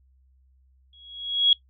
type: tone with exponential growth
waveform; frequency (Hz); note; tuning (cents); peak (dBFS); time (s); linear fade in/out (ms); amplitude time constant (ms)
sine; 3322; G#7; 0; -12; 0.93-1.53; 2; 130
effects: noise-tail reverb RT60 0.1 s tail -19 dB re dry + added 65 Hz sine -57 dBFS peak until 1.69 s